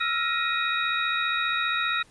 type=tone cluster; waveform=sine; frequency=1322 / 1397 / 1881 / 2480 / 3795 Hz; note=E6 / F6 / A#6 / D#7 / A#7; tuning=+5 / 0 / +15 / -6 / +30 cents; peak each=-30 dBFS; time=0-2.03 s; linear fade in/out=10 ms; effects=pink hiss -57 dBFS RMS until 2.1 s + resampled to 24000 Hz